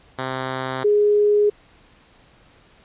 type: tone pair in turn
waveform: 5% pulse / sine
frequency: 130.81 / 415.3 Hz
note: C3 / G#4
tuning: 0 / 0 cents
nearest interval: octave + minor sixth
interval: 2000 cents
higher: second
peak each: -13 dBFS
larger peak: neither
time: 0.18-0.84 / 0.84-1.5 s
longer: neither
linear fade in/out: 10 ms
effects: pink hiss -53 dBFS RMS until 2.84 s + resampled to 8000 Hz